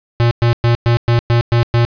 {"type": "tone bursts", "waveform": "square", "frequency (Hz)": 118.3, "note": "A#2", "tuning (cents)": 26, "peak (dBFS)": -10, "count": 8, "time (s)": [0.2, 1.85], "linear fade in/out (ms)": 0, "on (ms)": 110, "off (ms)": 110, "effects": ["resampled to 11025 Hz", "8-bit"]}